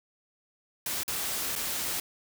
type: noise with dropouts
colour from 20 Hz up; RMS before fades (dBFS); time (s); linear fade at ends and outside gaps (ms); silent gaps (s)
white; -32; 0.86-2; 2; 1.034-1.079 / 1.554-1.56
effects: none